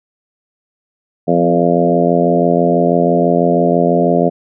harmonic tone with a mistuned harmonic, 86.1 Hz, F2, 24 cents flat, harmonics 2 / 3 / 4 / 5 / 6 / 7 / 8, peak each -16 / -17 / -19 / -17 / -19 / -17 / -17 dBFS, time 1.27-4.3 s, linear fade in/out 20 ms, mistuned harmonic 3, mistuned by -16 cents, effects none

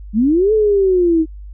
sine linear two-way sweep, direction up then down, 196.5 to 440 to 311.9 Hz, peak -10 dBFS, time 0.13-1.26 s, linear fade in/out 50 ms, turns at 0.53 s, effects added 50 Hz sine -30 dBFS peak until 1.53 s

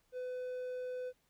triangle tone, 503 Hz, B4, 32 cents sharp, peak -36 dBFS, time 0.12-1.13 s, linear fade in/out 50 ms, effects pink hiss -75 dBFS RMS until 1.29 s

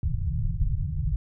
pink low-pass noise, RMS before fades -26 dBFS, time 0.03-1.16 s, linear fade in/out 2 ms, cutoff 160 Hz, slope 96 dB/octave, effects none

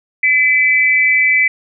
sine tone pair together, 2017 / 2314 Hz, B6 / D7, +36 / -26 cents, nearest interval major second, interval 238 cents, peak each -12 dBFS, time 0.23-1.48 s, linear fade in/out 5 ms, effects none

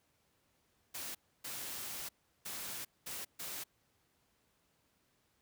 white noise bursts at uneven times, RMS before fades -43 dBFS, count 5, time 0.94-1.15 / 1.44-2.09 / 2.45-2.85 / 3.06-3.25 / 3.39-3.64 s, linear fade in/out 10 ms, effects pink hiss -75 dBFS RMS until 5.41 s + high-pass 60 Hz 12 dB/octave

